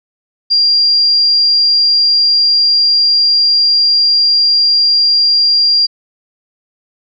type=tone; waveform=sine; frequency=4775 Hz; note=D8; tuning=28 cents sharp; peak=-7 dBFS; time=0.5-5.87 s; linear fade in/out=20 ms; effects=none